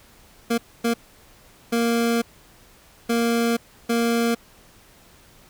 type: tone bursts at uneven times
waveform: 25% pulse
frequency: 233.1 Hz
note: A#3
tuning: in tune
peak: -15 dBFS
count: 5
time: 0.5-0.58 / 0.84-0.94 / 1.72-2.22 / 3.09-3.57 / 3.89-4.35 s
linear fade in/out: 10 ms
effects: pink hiss -52 dBFS RMS until 5.49 s